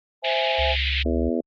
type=chord; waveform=sine; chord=C augmented; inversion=none; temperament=equal; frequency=523.3 / 659.3 / 830.6 Hz; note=C5 / E5 / G#5; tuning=0 / 0 / 0 cents; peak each=-26 dBFS; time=0.22-0.76 s; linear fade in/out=50 ms
type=band-pass noise; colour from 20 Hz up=white; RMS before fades=-26 dBFS; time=0.24-1.03 s; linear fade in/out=5 ms; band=1900 to 3700 Hz; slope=48 dB/octave
type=tone; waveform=sine; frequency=69 Hz; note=C#2; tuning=7 cents flat; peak=-24 dBFS; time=0.58-1.3 s; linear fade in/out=20 ms
type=harmonic tone; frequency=82.4 Hz; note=E2; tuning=in tune; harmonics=3 / 4 / 5 / 6 / 7 / 8; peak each=-25 / -27 / -29 / -31 / -32 / -33 dBFS; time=1.05-1.41 s; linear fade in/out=10 ms
effects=Opus 24 kbps